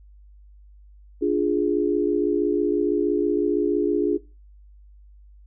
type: chord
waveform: sine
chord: D diminished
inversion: none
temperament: equal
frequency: 293.7 / 349.2 / 415.3 Hz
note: D4 / F4 / Ab4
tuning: 0 / 0 / 0 cents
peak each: -23 dBFS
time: 1.21-4.18 s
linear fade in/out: 20 ms
effects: noise-tail reverb RT60 0.3 s tail -20 dB re dry + added 50 Hz sine -46 dBFS peak until 5.46 s